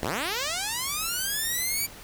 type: linear sweep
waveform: 5% pulse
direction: up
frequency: 34 to 2333 Hz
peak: -16 dBFS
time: 0.01-1.87 s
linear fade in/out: 20 ms
effects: pink hiss -45 dBFS RMS until 2.03 s